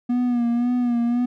triangle tone with vibrato, 241.3 Hz, B3, 40 cents flat, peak -16 dBFS, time 0.09-1.26 s, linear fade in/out 10 ms, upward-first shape sine, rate 1.9 Hz, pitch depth 44 cents each way, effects none

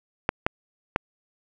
clicks, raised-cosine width 0.5 ms, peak -5 dBFS, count 3, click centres 0.291 / 0.465 / 0.961 s, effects none

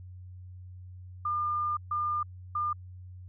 sine tone bursts at uneven times, 1204 Hz, D6, 43 cents sharp, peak -27 dBFS, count 3, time 1.25-1.77 / 1.91-2.23 / 2.55-2.73 s, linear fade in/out 5 ms, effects added 91 Hz sine -43 dBFS peak until 3.28 s

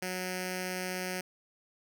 5% pulse tone with notch filter, 183.7 Hz, F#3, 12 cents flat, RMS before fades -36 dBFS, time 0.02-1.21 s, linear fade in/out 5 ms, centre 1100 Hz, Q 1.1, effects none

